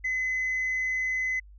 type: tone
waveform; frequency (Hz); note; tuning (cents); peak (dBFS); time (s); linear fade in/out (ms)
sine; 2030; B6; +47; -24; 0.04-1.4; 10
effects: tanh soft clip ceiling -23 dBFS + added 50 Hz sine -47 dBFS peak until 1.58 s